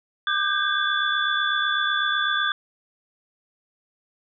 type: tone cluster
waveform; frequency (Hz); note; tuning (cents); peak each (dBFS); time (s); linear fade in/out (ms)
sine; 1200 / 1544 / 1612 / 3459; D6 / G6 / G6 / A7; +37 / -27 / +48 / -30; -26; 0.27-2.52; 2
effects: none